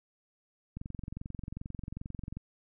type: click train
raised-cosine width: 5 ms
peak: -27 dBFS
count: 37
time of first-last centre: 0.77-2.37 s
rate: 22.5 Hz
effects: none